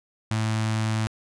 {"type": "tone with notch filter", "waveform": "sawtooth", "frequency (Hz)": 110, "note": "A2", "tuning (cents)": 0, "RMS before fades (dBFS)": -25, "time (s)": [0.31, 1.07], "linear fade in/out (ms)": 0, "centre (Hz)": 450, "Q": 1.1, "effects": ["resampled to 22050 Hz"]}